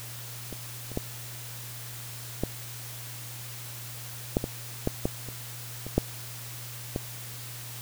clicks, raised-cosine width 2 ms, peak -23 / -27 / -14 / -12 / -9 / -16 / -11 / -11 / -26 / -23 / -7 / -15 dBFS, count 12, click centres 0.527 / 0.917 / 0.974 / 2.436 / 4.369 / 4.441 / 4.874 / 5.055 / 5.287 / 5.866 / 5.98 / 6.961 s, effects added 119 Hz sine -42 dBFS peak until 7.81 s + white hiss -42 dBFS RMS until 7.81 s

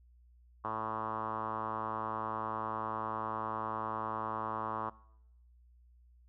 5% pulse tone with low-pass filter, 110 Hz, A2, in tune, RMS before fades -37 dBFS, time 0.64-4.9 s, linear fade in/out 10 ms, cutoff 1100 Hz, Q 4.7, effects noise-tail reverb RT60 0.8 s tail -22 dB re dry + added 60 Hz sine -59 dBFS peak until 6.28 s

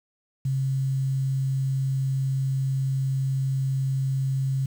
sine tone with quantisation, 134.1 Hz, C3, 43 cents sharp, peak -22 dBFS, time 0.45-4.66 s, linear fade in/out 5 ms, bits 8, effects none

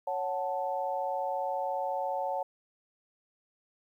sine chord, F# minor, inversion second, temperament equal, 554.4 / 740 / 880 Hz, C#5 / F#5 / A5, 0 / 0 / 0 cents, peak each -34 dBFS, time 0.07-2.43 s, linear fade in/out 5 ms, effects 11-bit

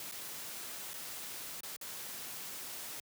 white noise with dropouts, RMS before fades -44 dBFS, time 0-3 s, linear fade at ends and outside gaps 1 ms, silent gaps 0.114-0.121 / 0.934-0.94 / 1.606-1.633 / 1.764-1.812 s, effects high-pass 100 Hz 12 dB/octave

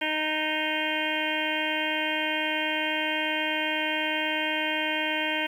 harmonic tone with a mistuned harmonic, 309.4 Hz, D#4, 10 cents flat, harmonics 1 / 2 / 3 / 5 / 6 / 7 / 8 / 9 / 10, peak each -34 / -34 / -34 / -34 / -34 / -34 / -34 / -34 / -34 dBFS, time 0.01-5.47 s, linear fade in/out 10 ms, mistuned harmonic 10, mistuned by +30 cents, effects 9-bit

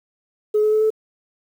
sine tone with pitch steps, 424 / 427.9 / 431.9 / 435.9 Hz, G#4 / A4 / A4 / A4, +36 / -48 / -32 / -16 cents, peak -13 dBFS, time 0.54-0.904 s, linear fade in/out 10 ms, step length 91 ms, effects tanh soft clip ceiling -10 dBFS + 8-bit

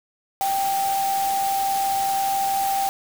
sine tone in noise, 784 Hz, G5, in tune, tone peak -20 dBFS, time 0.41-2.89 s, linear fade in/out 0 ms, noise white, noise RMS -31 dBFS, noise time 0.41-2.89 s, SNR +8 dB, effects none

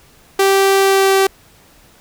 sawtooth tone with pitch glide, 390.1 to 387.2 Hz, G4 to G4, -8 to -21 cents, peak -6 dBFS, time 0.39-1.27 s, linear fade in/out 5 ms, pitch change -13 cents, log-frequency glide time 0.78-1.15 s, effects pink hiss -48 dBFS RMS until 2 s

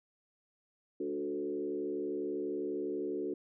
sine tone with frequency modulation, 366.8 Hz, F#4, 15 cents flat, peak -33 dBFS, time 1-3.34 s, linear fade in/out 5 ms, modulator 72.2 Hz, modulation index 1.2, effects none

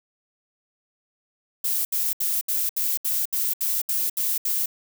violet noise bursts, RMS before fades -24 dBFS, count 11, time 1.64-4.66 s, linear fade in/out 5 ms, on 210 ms, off 71 ms, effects none

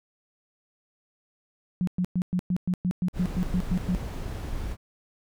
sine tone bursts, 180.3 Hz, F#3, 45 cents flat, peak -22 dBFS, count 13, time 1.81-3.949 s, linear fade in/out 0 ms, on 63 ms, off 110 ms
brown noise, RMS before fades -32 dBFS, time 3.13-4.77 s, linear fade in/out 50 ms
effects none

